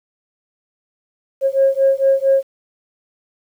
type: beating tone pair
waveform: sine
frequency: 539 / 543.4 Hz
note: C#5 / C#5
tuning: -49 / -35 cents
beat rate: 4.4 Hz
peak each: -14 dBFS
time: 1.41-2.44 s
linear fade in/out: 50 ms
effects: tanh soft clip ceiling -5 dBFS + 8-bit